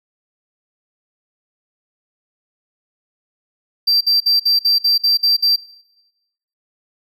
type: tone bursts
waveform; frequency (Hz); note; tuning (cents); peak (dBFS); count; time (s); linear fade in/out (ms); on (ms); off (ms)
triangle; 4699; D8; 0; -10; 9; 3.87-5.562; 10; 140; 54
effects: noise-tail reverb RT60 1.0 s tail -21 dB re dry